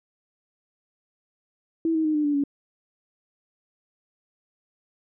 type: tone with pitch steps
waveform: sine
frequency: 327 / 317.7 / 308.6 / 299.9 / 291.3 / 283 Hz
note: E4 / D#4 / D#4 / D4 / D4 / C#4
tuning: -14 / +36 / -14 / +36 / -14 / +36 cents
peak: -20 dBFS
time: 1.85-2.438 s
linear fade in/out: 2 ms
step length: 98 ms
effects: none